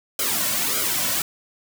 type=noise with flanger; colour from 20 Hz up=white; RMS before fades=-23 dBFS; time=0.19-1.22 s; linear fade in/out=2 ms; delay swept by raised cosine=1.1 to 2.5 ms; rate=1.7 Hz; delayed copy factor=-0.8; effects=none